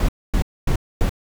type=noise bursts; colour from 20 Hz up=brown; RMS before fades=-17 dBFS; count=4; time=0-1.094 s; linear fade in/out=2 ms; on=86 ms; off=250 ms; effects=none